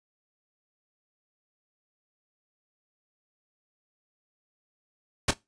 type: noise with echo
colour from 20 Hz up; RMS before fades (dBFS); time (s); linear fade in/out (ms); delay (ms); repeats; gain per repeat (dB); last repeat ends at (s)
pink; -22; 5.28-5.31; 5; 27; 1; -15; 5.337
effects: noise-tail reverb RT60 0.2 s tail -20 dB re dry + resampled to 22050 Hz